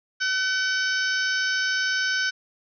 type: harmonic tone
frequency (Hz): 759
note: F#5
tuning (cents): +44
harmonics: 2 / 3 / 4 / 5 / 6 / 7 / 8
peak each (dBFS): -23 / -36 / -33 / -37 / -35 / -31 / -37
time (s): 0.2-2.31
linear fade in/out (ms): 20
effects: none